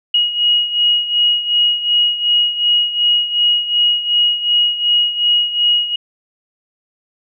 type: beating tone pair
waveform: sine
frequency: 2892 / 2894.7 Hz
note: F#7 / F#7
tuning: -40 / -39 cents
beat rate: 2.7 Hz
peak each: -13 / -18 dBFS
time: 0.14-5.96 s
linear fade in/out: 5 ms
effects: none